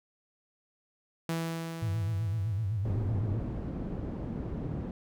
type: tone with exponential decay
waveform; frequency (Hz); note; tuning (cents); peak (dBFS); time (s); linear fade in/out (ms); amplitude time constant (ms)
sawtooth; 164.81; E3; 0; -25; 1.29-3.69; 2; 520
type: tone with vibrato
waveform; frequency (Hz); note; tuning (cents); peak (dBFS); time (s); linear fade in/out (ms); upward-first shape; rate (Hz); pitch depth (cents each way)
sine; 103.83; G#2; 0; -28; 1.82-3.4; 5; sine; 7.9; 170
type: low-pass noise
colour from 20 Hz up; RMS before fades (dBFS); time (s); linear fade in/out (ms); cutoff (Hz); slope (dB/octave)
white; -36; 2.85-4.91; 2; 240; 12
effects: none